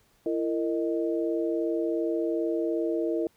sine tone cluster, 335.5 / 458.2 / 621 Hz, E4 / A#4 / D#5, +31 / -30 / -3 cents, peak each -27 / -30 / -33 dBFS, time 0.26-3.27 s, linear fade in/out 2 ms, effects pink hiss -65 dBFS RMS until 3.36 s

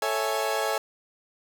30% pulse chord, A major seventh, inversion none, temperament equal, 440 / 554.4 / 659.3 / 830.6 Hz, A4 / C#5 / E5 / G#5, 0 / 0 / 0 / 0 cents, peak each -28 dBFS, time 0.02-0.78 s, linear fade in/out 2 ms, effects none

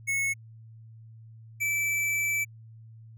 square tone pair in turn, 2194 / 2317 Hz, C#7 / D7, -18 / -24 cents, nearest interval minor second, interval 94 cents, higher second, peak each -26 dBFS, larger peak neither, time 0.07-0.34 / 1.6-2.45 s, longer second, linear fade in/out 20 ms, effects added 112 Hz sine -46 dBFS peak until 3.17 s

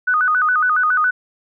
sine tone with vibrato, 1359 Hz, F6, 48 cents flat, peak -13 dBFS, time 0.07-1.11 s, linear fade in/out 10 ms, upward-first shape square, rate 7.2 Hz, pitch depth 160 cents each way, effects none

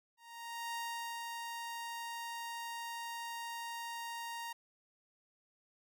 sawtooth tone with ADSR envelope, 932.3 Hz, A#5, in tune, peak -34 dBFS, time 0.17-4.53 s, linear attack 570 ms, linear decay 450 ms, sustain -3 dB, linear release 9 ms, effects none

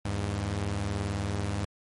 sawtooth tone pair together, 80.6 / 101.41 Hz, E2 / G#2, -38 / -41 cents, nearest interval major third, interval 397 cents, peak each -30 / -26 dBFS, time 0.05-1.65 s, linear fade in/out 5 ms, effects MP3 48 kbps

